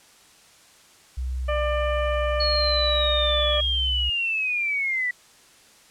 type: tone with vibrato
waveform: sine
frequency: 63.5 Hz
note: B1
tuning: 49 cents sharp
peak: -25 dBFS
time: 1.17-4.1 s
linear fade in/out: 10 ms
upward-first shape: triangle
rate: 1.6 Hz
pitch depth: 16 cents each way
type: harmonic tone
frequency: 596 Hz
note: D5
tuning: 25 cents sharp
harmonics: 1 / 2 / 3 / 4 / 5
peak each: -24 / -30 / -34 / -36 / -38 dBFS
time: 1.48-3.61 s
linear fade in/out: 10 ms
type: linear sweep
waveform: sine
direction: down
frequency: 4364 to 1942 Hz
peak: -22 dBFS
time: 2.4-5.11 s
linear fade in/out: 5 ms
effects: white hiss -53 dBFS RMS until 5.9 s + low-pass 9000 Hz 12 dB/octave